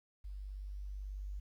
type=tone with level ramp; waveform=sine; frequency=49.13 Hz; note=G1; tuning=5 cents sharp; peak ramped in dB=-42 to -39 dBFS; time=0.24-1.4 s; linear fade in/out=10 ms; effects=12-bit